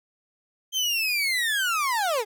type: linear sweep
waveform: 30% pulse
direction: down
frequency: 3172 to 396 Hz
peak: -20 dBFS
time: 0.72-2.25 s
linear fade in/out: 50 ms
effects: none